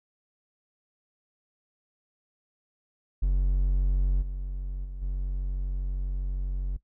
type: tone with level steps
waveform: triangle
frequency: 46.25 Hz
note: F#1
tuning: in tune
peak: -19 / -28 / -32 / -25 dBFS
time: 3.22-6.77 s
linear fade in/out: 10 ms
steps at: 4.21 / 4.84 / 5.01 s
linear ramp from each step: 20 ms
effects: noise-tail reverb RT60 0.1 s tail -18 dB re dry